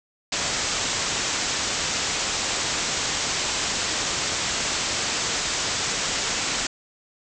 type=low-pass noise; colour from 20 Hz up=white; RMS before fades=-26 dBFS; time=0.32-6.67 s; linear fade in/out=5 ms; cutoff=7800 Hz; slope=96 dB/octave; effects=none